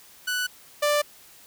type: tone pair in turn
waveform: sawtooth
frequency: 1485 / 589.3 Hz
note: F#6 / D5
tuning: +6 / +6 cents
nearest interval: octave + major third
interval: 1600 cents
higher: first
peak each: -21 / -16 dBFS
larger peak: second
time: 0.27-0.47 / 0.82-1.02 s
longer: neither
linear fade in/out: 10 ms
effects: white hiss -51 dBFS RMS until 1.46 s